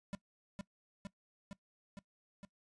square tone with echo, 198.3 Hz, G3, 20 cents sharp, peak -39 dBFS, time 0.13-0.15 s, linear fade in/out 0 ms, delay 460 ms, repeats 5, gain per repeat -2 dB, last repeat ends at 2.45 s, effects noise-tail reverb RT60 0.1 s tail -20 dB re dry + resampled to 22050 Hz

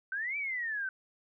sine exponential two-way sweep, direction up then down, 1511 to 2349 to 1511 Hz, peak -32 dBFS, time 0.12-0.89 s, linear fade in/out 2 ms, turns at 0.37 s, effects none

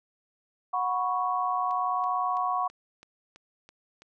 sine chord, F# suspended fourth, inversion none, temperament equal with one note detuned, 732.3 / 987.8 / 1108.7 Hz, F#5 / B5 / C#6, -18 / 0 / 0 cents, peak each -29 / -32 / -28 dBFS, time 0.73-2.68 s, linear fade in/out 10 ms
click train, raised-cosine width 0.2 ms, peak -33 dBFS, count 8, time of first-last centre 1.71-4.02 s, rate 3.03 Hz
effects none

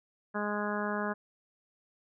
harmonic tone, 207.7 Hz, G#3, in tune, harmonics 1 / 2 / 3 / 4 / 5 / 6 / 7 / 8, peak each -35 / -38 / -38 / -41 / -39 / -41 / -40 / -40 dBFS, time 0.34-1.14 s, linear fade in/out 20 ms, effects none

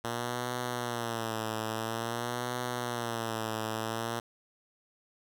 5% pulse tone with vibrato, 116.54 Hz, A#2, in tune, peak -21 dBFS, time 0.04-4.2 s, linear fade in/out 5 ms, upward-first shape sine, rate 0.49 Hz, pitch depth 97 cents each way, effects none

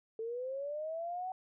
sine linear sweep, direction up, 440 to 756 Hz, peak -36 dBFS, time 0.19-1.32 s, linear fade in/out 2 ms, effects none

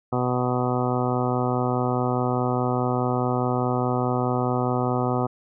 harmonic tone, 124.8 Hz, B2, 19 cents sharp, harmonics 1 / 2 / 3 / 4 / 5 / 6 / 7 / 8 / 9 / 10, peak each -26 / -27 / -29 / -30 / -33 / -29 / -35 / -35 / -36 / -33 dBFS, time 0.12-5.27 s, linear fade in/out 10 ms, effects none

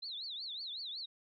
sine tone with vibrato, 3951 Hz, B7, in tune, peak -40 dBFS, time 0.02-1.06 s, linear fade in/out 10 ms, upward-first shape triangle, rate 5.4 Hz, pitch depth 270 cents each way, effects none

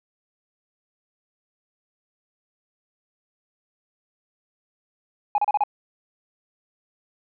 sine tone bursts, 830.6 Hz, G#5, in tune, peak -15 dBFS, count 5, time 5.35-5.637 s, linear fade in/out 2 ms, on 31 ms, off 33 ms, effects tanh soft clip ceiling -15 dBFS

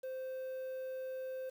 triangle tone with quantisation, 520 Hz, C5, 11 cents flat, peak -37 dBFS, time 0.03-1.5 s, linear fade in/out 10 ms, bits 10, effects none

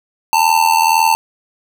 square tone with amplitude modulation, 894 Hz, A5, 27 cents sharp, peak -7 dBFS, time 0.33-1.15 s, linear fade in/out 0 ms, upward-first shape sine, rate 81.9 Hz, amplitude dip 80%, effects none

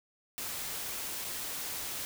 white noise with dropouts, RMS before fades -38 dBFS, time 0.38-2.05 s, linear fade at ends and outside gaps 0 ms, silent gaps 1.244-1.248 s, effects none

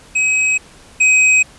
square tone pair in turn, 2541 / 2525 Hz, D#7 / D#7, +36 / +25 cents, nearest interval unison, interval 11 cents, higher first, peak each -13 / -9 dBFS, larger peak second, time 0.15-0.58 / 1-1.43 s, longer neither, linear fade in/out 10 ms, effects pink hiss -43 dBFS RMS until 1.58 s + resampled to 24000 Hz

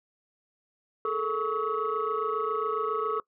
sine tone cluster, 425.3 / 452.6 / 1121 / 1285 Hz, G#4 / A4 / C#6 / E6, +41 / +49 / +19 / -45 cents, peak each -31 dBFS, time 1.05-3.2 s, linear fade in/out 2 ms, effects noise-tail reverb RT60 0.1 s tail -21 dB re dry + tanh soft clip ceiling -18 dBFS

